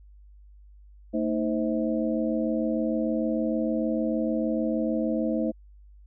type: tone cluster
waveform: sine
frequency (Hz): 226.5 / 313.1 / 520 / 643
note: A#3 / D#4 / C5 / E5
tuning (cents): -50 / +11 / -11 / -43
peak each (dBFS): -27 / -28 / -31 / -33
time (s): 1.13-5.52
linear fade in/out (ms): 20
effects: added 50 Hz sine -48 dBFS peak until 6.06 s